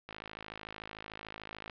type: click train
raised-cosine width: 0.3 ms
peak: -26 dBFS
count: 87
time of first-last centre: 0.09-1.697 s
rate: 53.5 Hz
effects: low-pass 4000 Hz 12 dB/octave